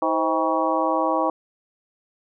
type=harmonic tone with a mistuned harmonic; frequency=160 Hz; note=D#3; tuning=49 cents sharp; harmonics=2 / 3 / 4 / 5 / 6 / 7; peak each=-26 / -26 / -26 / -26 / -26 / -26 dBFS; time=0.02-1.3 s; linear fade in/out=2 ms; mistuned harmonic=3; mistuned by=+140 cents; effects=none